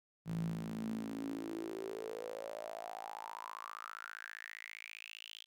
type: tone with high-pass filter sweep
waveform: sawtooth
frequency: 55 Hz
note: A1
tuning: in tune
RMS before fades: -44 dBFS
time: 0.25-5.46 s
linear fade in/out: 50 ms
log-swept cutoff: 150 to 3300 Hz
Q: 8.2
effects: none